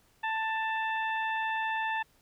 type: harmonic tone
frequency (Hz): 885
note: A5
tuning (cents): +10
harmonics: 1 / 2 / 3 / 4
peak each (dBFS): -31 / -33 / -39 / -46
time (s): 0.23-2.03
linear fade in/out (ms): 10
effects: pink hiss -66 dBFS RMS until 2.21 s